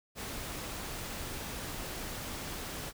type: noise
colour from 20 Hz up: pink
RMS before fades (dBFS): -40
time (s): 0.15-2.93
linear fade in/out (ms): 50
effects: none